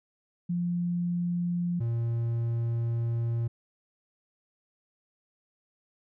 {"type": "tone pair in turn", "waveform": ["sine", "triangle"], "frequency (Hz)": [174.61, 116.54], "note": ["F3", "A#2"], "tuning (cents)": [0, 0], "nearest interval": "perfect fifth", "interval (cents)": 700, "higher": "first", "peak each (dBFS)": [-26, -24], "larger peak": "second", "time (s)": [[0.49, 1.8], [1.8, 3.48]], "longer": "second", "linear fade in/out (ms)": 10, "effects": []}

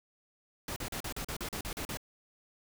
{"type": "noise bursts", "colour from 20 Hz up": "pink", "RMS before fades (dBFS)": -38, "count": 11, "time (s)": [0.68, 1.972], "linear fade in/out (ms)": 2, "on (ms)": 82, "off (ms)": 39, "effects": []}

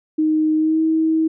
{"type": "tone with pitch glide", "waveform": "sine", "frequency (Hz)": [311.1, 319.5], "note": ["D#4", "D#4"], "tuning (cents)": [0, 46], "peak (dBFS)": -14, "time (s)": [0.18, 1.28], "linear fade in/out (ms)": 10, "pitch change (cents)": 46, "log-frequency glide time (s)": [0.56, 0.81], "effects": []}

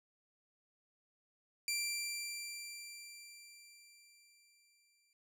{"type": "tone with exponential decay", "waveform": "15% pulse", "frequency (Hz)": 2358, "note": "D7", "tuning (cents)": 6, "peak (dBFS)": -27, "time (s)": [1.68, 5.13], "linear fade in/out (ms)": 1, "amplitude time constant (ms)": 750, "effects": []}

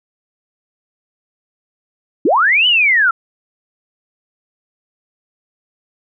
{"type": "linear two-way sweep", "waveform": "sine", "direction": "up then down", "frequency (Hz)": [240, 3037, 1314], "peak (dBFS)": -9, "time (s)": [2.25, 3.11], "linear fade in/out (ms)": 5, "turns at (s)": 2.67, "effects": []}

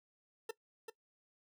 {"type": "tone with echo", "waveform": "40% pulse", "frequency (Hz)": 450.3, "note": "A4", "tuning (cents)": 40, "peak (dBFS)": -36, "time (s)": [0.49, 0.51], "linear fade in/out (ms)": 5, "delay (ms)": 390, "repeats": 1, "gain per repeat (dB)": -6, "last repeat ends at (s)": 0.9, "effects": ["noise-tail reverb RT60 0.1 s tail -19 dB re dry"]}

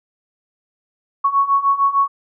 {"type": "beating tone pair", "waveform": "sine", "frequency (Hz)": [1106, 1112.6], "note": ["C#6", "C#6"], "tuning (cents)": [-4, 6], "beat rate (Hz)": 6.6, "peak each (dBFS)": [-18, -15], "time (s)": [1.24, 2.08], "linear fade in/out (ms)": 10, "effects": []}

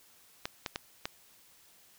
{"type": "clicks", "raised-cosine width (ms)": 0.2, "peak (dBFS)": -16, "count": 4, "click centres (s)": [0.455, 0.662, 0.759, 1.055], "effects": ["white hiss -61 dBFS RMS until 1.98 s"]}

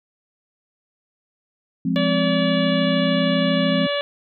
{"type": "chord", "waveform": "sine", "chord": "F minor", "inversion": "none", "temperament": "equal", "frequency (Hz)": [174.61, 207.7, 261.6], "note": ["F3", "Ab3", "C4"], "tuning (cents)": [0, 0, 0], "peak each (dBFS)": [-22, -24, -22], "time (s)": [1.85, 3.87], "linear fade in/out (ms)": 5}
{"type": "harmonic tone", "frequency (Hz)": 574, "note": "D5", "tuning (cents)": -40, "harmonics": [1, 2, 3, 4, 5, 6, 7], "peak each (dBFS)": [-22, -31, -30, -33, -30, -30, -36], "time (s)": [1.96, 4.01], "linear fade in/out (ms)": 0}
{"effects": []}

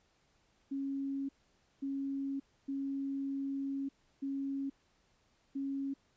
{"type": "tone bursts at uneven times", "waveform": "sine", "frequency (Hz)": 274.6, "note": "C#4", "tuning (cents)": -16, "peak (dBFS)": -34, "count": 5, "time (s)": [[0.71, 1.29], [1.82, 2.4], [2.68, 3.89], [4.22, 4.7], [5.55, 5.94]], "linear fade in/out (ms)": 10, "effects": ["pink hiss -72 dBFS RMS until 6.16 s", "resampled to 16000 Hz"]}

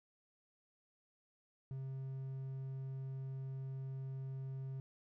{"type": "tone", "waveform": "triangle", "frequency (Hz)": 133.5, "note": "C3", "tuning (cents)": 35, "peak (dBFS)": -39, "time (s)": [1.71, 4.8], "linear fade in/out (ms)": 0, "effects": []}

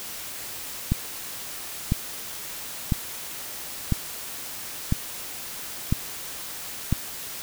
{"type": "click train", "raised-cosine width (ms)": 5, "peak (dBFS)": -8, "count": 7, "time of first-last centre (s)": [0.92, 6.926], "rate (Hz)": 0.999, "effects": ["white hiss -36 dBFS RMS until 7.42 s"]}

